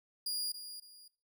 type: tone with echo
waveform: sawtooth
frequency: 4846 Hz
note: D#8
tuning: 47 cents flat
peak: -31 dBFS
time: 0.26-0.52 s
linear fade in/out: 5 ms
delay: 280 ms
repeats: 2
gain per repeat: -10 dB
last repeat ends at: 1.08 s
effects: noise-tail reverb RT60 0.4 s tail -22 dB re dry